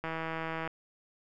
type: click train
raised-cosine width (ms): 0.5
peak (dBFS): -21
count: 104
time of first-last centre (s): 0.04-0.676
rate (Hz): 162
effects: none